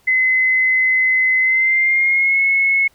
sine tone with pitch glide, 2040 to 2186 Hz, C7 to C#7, -44 to -25 cents, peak -12 dBFS, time 0.07-2.88 s, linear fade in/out 10 ms, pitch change +119 cents, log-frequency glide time 1.4-2.41 s, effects pink hiss -56 dBFS RMS until 2.94 s

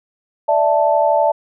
sine chord, D suspended second, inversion none, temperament equal, 587.3 / 659.3 / 880 Hz, D5 / E5 / A5, 0 / 0 / 0 cents, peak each -16 dBFS, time 0.48-1.32 s, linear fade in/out 10 ms, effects none

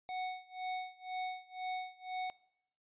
square tone with tremolo, 740 Hz, F#5, in tune, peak -36 dBFS, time 0.09-2.3 s, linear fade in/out 0 ms, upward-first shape sine, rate 2 Hz, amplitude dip 95%, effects noise-tail reverb RT60 0.8 s tail -22 dB re dry + resampled to 8000 Hz

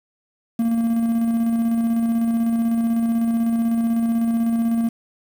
triangle tone with tremolo, 230 Hz, A#3, 23 cents flat, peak -14 dBFS, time 0.59-4.89 s, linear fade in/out 5 ms, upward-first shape square, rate 16 Hz, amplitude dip 25%, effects 7-bit

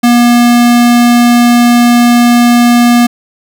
square tone, 239.8 Hz, A#3, 49 cents sharp, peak -4 dBFS, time 0.03-3.07 s, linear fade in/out 10 ms, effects none

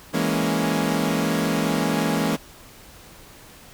sawtooth chord, A# half-diminished seventh, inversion second, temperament equal, 164.81 / 207.7 / 233.1 / 277.2 Hz, E3 / G#3 / A#3 / C#4, 0 / 0 / 0 / 0 cents, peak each -22 dBFS, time 0.13-2.37 s, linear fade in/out 20 ms, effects pink hiss -46 dBFS RMS until 3.73 s

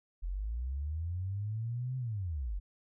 sine linear two-way sweep, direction up then down, 41.2 to 130.9 to 41.2 Hz, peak -33 dBFS, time 0.22-2.6 s, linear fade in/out 20 ms, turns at 1.97 s, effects none

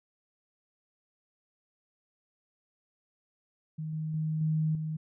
sine tone with level steps, 156.5 Hz, D#3, 10 cents sharp, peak -33 / -31 / -28 / -25 / -31 dBFS, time 3.78-4.97 s, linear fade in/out 10 ms, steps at 3.93 / 4.14 / 4.41 / 4.75 s, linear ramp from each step 2 ms, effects none

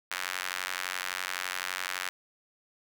sawtooth tone with high-pass filter, 91.8 Hz, F#2, 13 cents flat, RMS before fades -35 dBFS, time 0.11-2.09 s, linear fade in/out 0 ms, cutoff 1600 Hz, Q 1.4, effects none

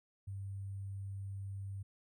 sine tone with sample-and-hold, 98 Hz, G2, in tune, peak -40 dBFS, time 0.27-1.83 s, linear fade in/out 10 ms, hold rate 8820 Hz, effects none

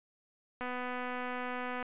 click train, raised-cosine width 0.5 ms, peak -24 dBFS, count 304, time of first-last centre 0.61-1.827 s, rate 249 Hz, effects resampled to 8000 Hz

